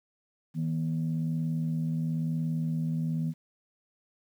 sine tone pair together, 160 / 241 Hz, D#3 / B3, +49 / -42 cents, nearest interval perfect fifth, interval 709 cents, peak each -27 / -33 dBFS, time 0.54-3.34 s, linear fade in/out 50 ms, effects tanh soft clip ceiling -21 dBFS + 10-bit

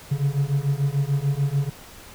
triangle beating tone pair, 137.3 / 144.1 Hz, C#3 / D3, -16 / -33 cents, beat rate 6.8 Hz, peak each -21 dBFS, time 0.11-1.7 s, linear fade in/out 10 ms, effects pink hiss -44 dBFS RMS until 2.14 s

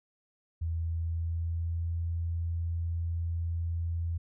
sine tone with pitch glide, 82.41 to 84.09 Hz, E2 to E2, 0 to +35 cents, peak -29 dBFS, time 0.61-4.18 s, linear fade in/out 10 ms, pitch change +35 cents, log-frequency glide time 0.73-1.93 s, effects none

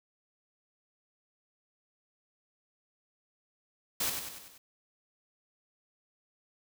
white noise with echo, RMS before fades -31 dBFS, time 4-4.1 s, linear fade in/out 5 ms, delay 96 ms, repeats 5, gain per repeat -5 dB, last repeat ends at 4.58 s, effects none

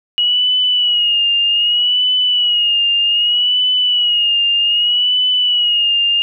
sine tone with vibrato, 2900 Hz, F#7, 35 cents flat, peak -11 dBFS, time 0.18-6.22 s, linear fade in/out 0 ms, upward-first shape sine, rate 0.64 Hz, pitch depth 58 cents each way, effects none

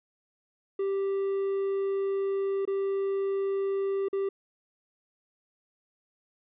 triangle tone with dropouts, 392 Hz, G4, in tune, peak -24 dBFS, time 0.79-4.29 s, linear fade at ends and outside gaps 5 ms, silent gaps 2.653-2.675 / 4.085-4.129 s, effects resampled to 8000 Hz

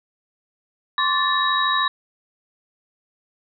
sine tone cluster, 1054 / 1147 / 1759 / 3830 Hz, C6 / D6 / A6 / A#7, +12 / -41 / -1 / +46 cents, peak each -23 dBFS, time 0.98-1.88 s, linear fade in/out 2 ms, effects none

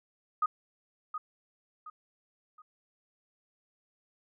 sine tone with echo, 1244.5 Hz, D#6, in tune, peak -24 dBFS, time 0.42-0.46 s, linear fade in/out 5 ms, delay 720 ms, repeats 3, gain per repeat -9 dB, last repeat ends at 2.62 s, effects none

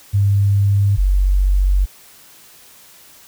sine tone pair in turn, 100 / 47.4 Hz, G2 / F#1, +35 / +43 cents, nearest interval octave + minor second, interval 1292 cents, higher first, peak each -11 dBFS, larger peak neither, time 0.13-0.97 / 0.97-1.86 s, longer second, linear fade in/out 20 ms, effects white hiss -45 dBFS RMS until 3.27 s

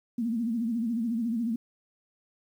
sine tone with vibrato, 230.7 Hz, A#3, 18 cents flat, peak -26 dBFS, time 0.18-1.56 s, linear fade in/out 5 ms, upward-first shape sine, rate 14 Hz, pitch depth 100 cents each way, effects 10-bit

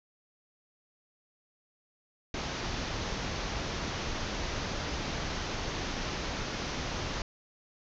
pink low-pass noise, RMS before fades -35 dBFS, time 2.34-7.22 s, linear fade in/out 2 ms, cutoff 6500 Hz, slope 96 dB/octave, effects none

